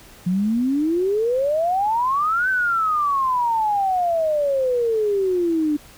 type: exponential two-way sweep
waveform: sine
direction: up then down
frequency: 174.3 to 1550 to 292.1 Hz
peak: -17 dBFS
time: 0.26-5.77 s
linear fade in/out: 10 ms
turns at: 2.49 s
effects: pink hiss -46 dBFS RMS until 5.97 s